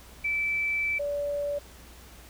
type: tone pair in turn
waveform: sine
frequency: 2320 / 576.8 Hz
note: D7 / D5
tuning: -22 / -31 cents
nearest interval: 2 octaves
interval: 2409 cents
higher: first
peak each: -25 / -27 dBFS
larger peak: first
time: 0.24-0.99 / 0.99-1.59 s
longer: first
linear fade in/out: 10 ms
effects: added 60 Hz sine -50 dBFS peak until 2.29 s + pink hiss -51 dBFS RMS until 2.29 s